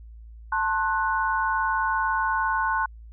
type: chord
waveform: sine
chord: F# diminished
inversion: first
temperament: just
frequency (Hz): 888 / 1065.6 / 1480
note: A5 / C6 / F#6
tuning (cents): +16 / +31 / 0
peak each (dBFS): -26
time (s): 0.52-2.86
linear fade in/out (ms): 5
effects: added 56 Hz sine -41 dBFS peak until 3.12 s